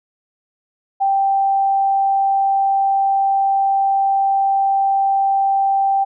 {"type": "tone", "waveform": "sine", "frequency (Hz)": 784, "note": "G5", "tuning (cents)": 0, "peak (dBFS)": -13, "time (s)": [1, 6.05], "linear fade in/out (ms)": 20, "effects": []}